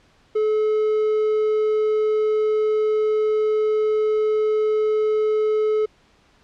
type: tone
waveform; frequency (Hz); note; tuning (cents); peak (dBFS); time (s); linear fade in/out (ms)
triangle; 430; A4; -40; -15; 0.35-5.86; 10
effects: pink hiss -57 dBFS RMS until 6.43 s + low-pass 5000 Hz 12 dB/octave